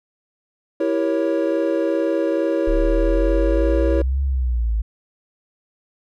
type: chord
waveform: triangle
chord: E diminished seventh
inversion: none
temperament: equal with one note detuned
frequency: 329.6 / 392 / 471 / 554.4 Hz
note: E4 / G4 / Bb4 / Db5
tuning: 0 / 0 / +18 / 0 cents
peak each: -19 / -24 / -23 / -20 dBFS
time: 0.8-4.02 s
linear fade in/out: 5 ms
type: exponential two-way sweep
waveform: sine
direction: up then down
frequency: 34.65 to 69.3 to 52.8 Hz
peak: -17 dBFS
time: 2.67-4.82 s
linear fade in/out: 10 ms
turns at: 4.22 s
effects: none